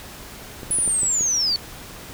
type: clicks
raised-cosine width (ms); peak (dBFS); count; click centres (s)
2; -20; 6; 0.632 / 0.705 / 0.786 / 0.877 / 1.032 / 1.209
type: linear sweep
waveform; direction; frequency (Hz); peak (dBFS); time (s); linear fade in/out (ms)
sine; down; 10140 to 4406; -18; 0.71-1.56; 0
effects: pink hiss -39 dBFS RMS until 2.13 s